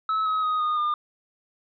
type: tone with pitch steps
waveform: triangle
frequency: 1297 / 1274 / 1251.4 / 1229.2 / 1207.4 Hz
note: E6 / D#6 / D#6 / D#6 / D6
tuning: -28 / +41 / +10 / -21 / +48 cents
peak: -20 dBFS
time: 0.09-0.94 s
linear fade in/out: 2 ms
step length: 170 ms
effects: resampled to 11025 Hz